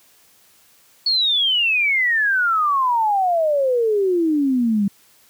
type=exponential sweep; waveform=sine; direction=down; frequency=4432 to 194.7 Hz; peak=-15 dBFS; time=1.06-4.88 s; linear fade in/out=5 ms; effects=white hiss -54 dBFS RMS until 5.29 s + high-pass 60 Hz 12 dB/octave